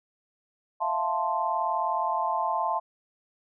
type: chord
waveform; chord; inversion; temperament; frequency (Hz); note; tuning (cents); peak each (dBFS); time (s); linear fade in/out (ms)
sine; F major seventh; third; equal; 659.3 / 698.5 / 880 / 1046.5; E5 / F5 / A5 / C6; 0 / 0 / 0 / 0; -33 / -32 / -28 / -29; 0.8-2.8; 20
effects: none